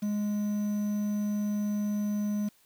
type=tone with quantisation; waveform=triangle; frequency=207.7 Hz; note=G#3; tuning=in tune; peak=-25 dBFS; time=0.02-2.49 s; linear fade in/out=10 ms; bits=8; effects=white hiss -64 dBFS RMS until 2.65 s